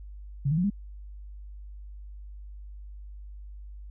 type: tone with pitch steps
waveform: sine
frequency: 138.3 / 157.04 / 178.32 / 202.5 Hz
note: C#3 / D#3 / F3 / G#3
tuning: -4 / +16 / +36 / -43 cents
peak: -22 dBFS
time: 0.45-0.702 s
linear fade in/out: 10 ms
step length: 63 ms
effects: added 50 Hz sine -40 dBFS peak until 3.9 s